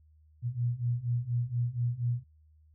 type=beating tone pair; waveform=sine; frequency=118.3 / 122.5 Hz; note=A#2 / B2; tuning=+26 / -14 cents; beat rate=4.2 Hz; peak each=-32 / -30 dBFS; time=0.42-2.24 s; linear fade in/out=50 ms; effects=added 77 Hz sine -58 dBFS peak until 2.74 s